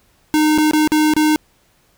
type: tone with dropouts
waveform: square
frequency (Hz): 306.7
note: D#4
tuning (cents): -25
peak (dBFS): -12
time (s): 0.34-1.36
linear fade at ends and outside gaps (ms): 0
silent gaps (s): 0.578-0.584 / 0.711-0.734 / 0.875-0.919 / 1.137-1.165
effects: pink hiss -57 dBFS RMS until 1.97 s